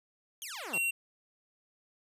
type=exponential sweep; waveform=10% pulse; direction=down; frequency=3377 to 148 Hz; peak=-31 dBFS; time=0.42-0.78 s; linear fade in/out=0 ms
type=tone; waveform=square; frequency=2742 Hz; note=F7; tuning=32 cents flat; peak=-29 dBFS; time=0.73-0.91 s; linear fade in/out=10 ms
effects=resampled to 32000 Hz + 11-bit